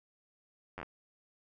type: slowing click train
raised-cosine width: 0.5 ms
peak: -26 dBFS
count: 5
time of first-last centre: 0.78-0.83 s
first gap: 10 ms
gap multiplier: 1.15
effects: none